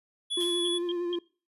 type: tone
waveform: square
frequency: 3403 Hz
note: G#7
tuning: 41 cents sharp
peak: -29 dBFS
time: 0.3-0.79 s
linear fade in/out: 20 ms
type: tone with vibrato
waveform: triangle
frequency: 349.2 Hz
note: F4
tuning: in tune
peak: -26 dBFS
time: 0.37-1.19 s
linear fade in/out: 5 ms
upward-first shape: sine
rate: 11 Hz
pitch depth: 26 cents each way
type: noise with exponential decay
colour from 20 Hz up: white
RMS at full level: -44 dBFS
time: 0.4-1 s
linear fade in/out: 2 ms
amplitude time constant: 130 ms
type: tone bursts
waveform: sine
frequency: 3217 Hz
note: G7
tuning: 44 cents sharp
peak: -32 dBFS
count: 4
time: 0.41-1.156 s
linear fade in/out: 2 ms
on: 29 ms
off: 210 ms
effects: noise-tail reverb RT60 0.4 s tail -23 dB re dry + resampled to 32000 Hz